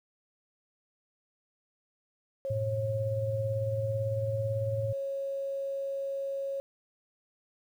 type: tone with pitch glide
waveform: sine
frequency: 543 to 549 Hz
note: C#5 to C#5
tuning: -36 to -17 cents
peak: -31 dBFS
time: 2.45-6.6 s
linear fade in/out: 0 ms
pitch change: +19 cents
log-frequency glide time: 3.44-4.72 s
type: tone with tremolo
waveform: sine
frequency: 110 Hz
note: A2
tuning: in tune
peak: -28 dBFS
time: 2.5-4.93 s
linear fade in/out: 5 ms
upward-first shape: sine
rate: 18 Hz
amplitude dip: 55%
effects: 10-bit